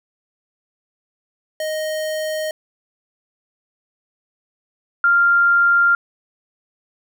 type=tone pair in turn; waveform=square / sine; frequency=622.3 / 1393.5 Hz; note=D#5 / F6; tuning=0 / -4 cents; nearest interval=octave + major second; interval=1396 cents; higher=second; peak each=-22 / -11 dBFS; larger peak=second; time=1.6-2.51 / 5.04-5.95 s; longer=neither; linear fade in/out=2 ms; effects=none